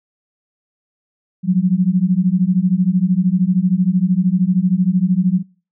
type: beating tone pair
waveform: sine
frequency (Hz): 176.4 / 189.4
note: F3 / F#3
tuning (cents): +18 / +41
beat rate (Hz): 13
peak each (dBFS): -15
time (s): 1.43-5.43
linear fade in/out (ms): 50
effects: noise-tail reverb RT60 0.4 s tail -24 dB re dry